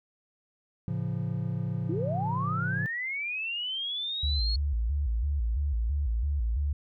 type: chord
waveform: triangle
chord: A augmented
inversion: none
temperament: just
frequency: 110 / 137.5 / 171.88 Hz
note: A2 / C#3 / E#3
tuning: 0 / -14 / -27 cents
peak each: -31 dBFS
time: 0.88-2.86 s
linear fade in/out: 0 ms
type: linear sweep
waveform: sine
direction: up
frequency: 297.3 to 4350 Hz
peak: -30 dBFS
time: 1.89-4.56 s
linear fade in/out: 5 ms
type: tone with vibrato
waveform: sine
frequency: 63.8 Hz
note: C2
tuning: 43 cents flat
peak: -25 dBFS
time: 4.23-6.73 s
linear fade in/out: 5 ms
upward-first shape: square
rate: 3 Hz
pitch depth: 210 cents each way
effects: none